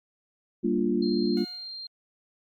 sine chord, G minor seventh, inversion none, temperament equal, 196 / 233.1 / 293.7 / 349.2 Hz, G3 / Bb3 / D4 / F4, 0 / 0 / 0 / 0 cents, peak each -29 / -27 / -30 / -27 dBFS, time 0.63-1.45 s, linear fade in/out 20 ms
sine tone, 4186 Hz, C8, in tune, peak -36 dBFS, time 1.02-1.87 s, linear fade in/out 5 ms
15% pulse tone with exponential decay, 722 Hz, F#5, 43 cents flat, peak -36 dBFS, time 1.37-1.88 s, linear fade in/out 1 ms, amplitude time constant 110 ms
effects Opus 48 kbps

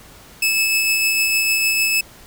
sawtooth tone with tremolo, 2607 Hz, E7, 20 cents flat, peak -11 dBFS, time 0.42-2.01 s, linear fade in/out 5 ms, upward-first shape triangle, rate 6.6 Hz, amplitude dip 30%, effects pink hiss -44 dBFS RMS until 2.26 s

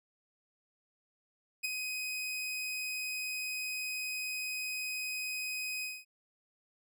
sawtooth tone with ADSR envelope, 2511 Hz, D#7, 15 cents sharp, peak -26 dBFS, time 1.63-6.05 s, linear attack 19 ms, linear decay 14 ms, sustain -6 dB, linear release 220 ms, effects none

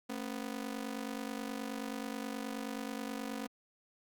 sawtooth ring-modulated tone, 246.9 Hz, B3, in tune, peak -31 dBFS, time 0.09-3.47 s, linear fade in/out 10 ms, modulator 24.7 Hz, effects Opus 48 kbps

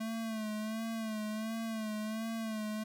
square tone with vibrato, 219.7 Hz, A3, 2 cents flat, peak -36 dBFS, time 0-2.84 s, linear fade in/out 10 ms, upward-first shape sine, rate 1.4 Hz, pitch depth 52 cents each way, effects none

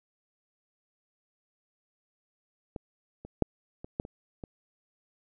clicks, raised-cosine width 2 ms, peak -23 / -29 / -9 / -27 / -16 / -28 / -26 dBFS, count 7, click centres 2.762 / 3.25 / 3.423 / 3.845 / 3.999 / 4.051 / 4.438 s, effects none

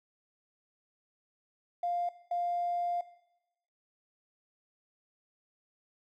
triangle tone pair in turn, 700 / 700 Hz, F5 / F5, +4 / +4 cents, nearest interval unison, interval 0 cents, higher neither, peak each -25 dBFS, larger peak neither, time 1.83-2.09 / 2.31-3.01 s, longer second, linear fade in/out 5 ms, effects noise-tail reverb RT60 0.9 s tail -21 dB re dry + tanh soft clip ceiling -27 dBFS

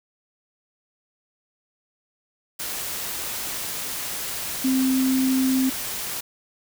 sine tone in noise, 261.6 Hz, C4, in tune, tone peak -18 dBFS, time 4.64-5.7 s, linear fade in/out 10 ms, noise white, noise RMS -30 dBFS, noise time 2.59-6.21 s, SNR +9 dB, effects none

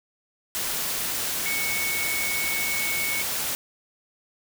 sine tone in noise, 2217 Hz, C#7, in tune, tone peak -27 dBFS, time 1.46-3.22 s, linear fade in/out 0 ms, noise white, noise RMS -28 dBFS, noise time 0.55-3.55 s, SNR -2 dB, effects none

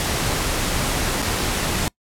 pink noise with dropouts, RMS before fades -22 dBFS, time 0-1.88 s, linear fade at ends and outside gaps 0 ms, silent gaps 1.22-1.225 s, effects noise-tail reverb RT60 0.1 s tail -25 dB re dry + low-pass 12000 Hz 12 dB/octave

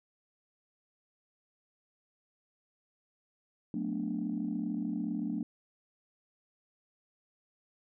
sine chord, B minor seventh, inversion second, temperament equal with one note detuned, 182.24 / 220 / 246.9 / 293.7 Hz, F#3 / A3 / B3 / D4, -26 / 0 / 0 / 0 cents, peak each -38 / -35 / -38 / -36 dBFS, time 3.74-5.43 s, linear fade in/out 2 ms, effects tanh soft clip ceiling -24 dBFS

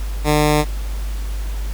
10% pulse tone, 150 Hz, D3, 37 cents sharp, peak -5 dBFS, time 0.24-0.65 s, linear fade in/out 50 ms, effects added 50 Hz sine -21 dBFS peak until 1.73 s + pink hiss -38 dBFS RMS until 1.73 s

